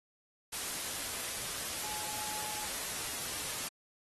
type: tone in noise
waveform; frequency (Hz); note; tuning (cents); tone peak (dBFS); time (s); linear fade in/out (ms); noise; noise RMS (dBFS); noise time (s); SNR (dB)
sine; 850; G#5; +40; -46; 1.83-2.67; 10; white; -38; 0.52-3.69; -11
effects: AAC 32 kbps